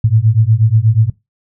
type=beating tone pair; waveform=sine; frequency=106.6 / 114.9 Hz; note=G#2 / A#2; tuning=+46 / -25 cents; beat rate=8.3 Hz; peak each=-11 dBFS; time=0.04-1.1 s; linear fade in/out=5 ms; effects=noise-tail reverb RT60 0.2 s tail -20 dB re dry